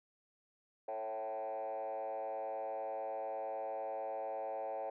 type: tone with frequency modulation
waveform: sine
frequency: 658 Hz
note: E5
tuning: 3 cents flat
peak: -36 dBFS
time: 0.88-4.9 s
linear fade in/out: 5 ms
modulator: 109 Hz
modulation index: 1.6
effects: tanh soft clip ceiling -35 dBFS